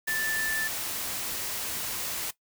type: tone in noise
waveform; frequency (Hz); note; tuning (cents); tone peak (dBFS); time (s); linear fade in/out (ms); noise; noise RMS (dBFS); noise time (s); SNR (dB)
sine; 1760; A6; 0; -28; 0.07-0.68; 10; white; -33; 0.07-2.31; +2
effects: noise-tail reverb RT60 0.1 s tail -17 dB re dry